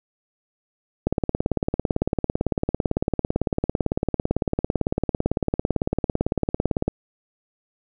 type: click train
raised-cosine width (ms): 2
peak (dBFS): -7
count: 105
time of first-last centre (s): 1.07-6.88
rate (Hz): 17.9
effects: none